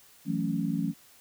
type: chord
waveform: sine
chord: F# minor seventh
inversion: third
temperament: equal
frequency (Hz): 164.81 / 185 / 220 / 277.2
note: E3 / F#3 / A3 / C#4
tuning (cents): 0 / 0 / 0 / 0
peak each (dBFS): -32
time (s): 0.25-0.94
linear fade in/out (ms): 50
effects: white hiss -57 dBFS RMS until 1.2 s